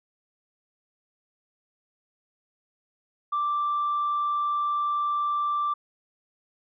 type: tone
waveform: sine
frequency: 1174.7 Hz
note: D6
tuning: in tune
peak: -22 dBFS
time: 3.32-5.74 s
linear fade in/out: 10 ms
effects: tanh soft clip ceiling -20 dBFS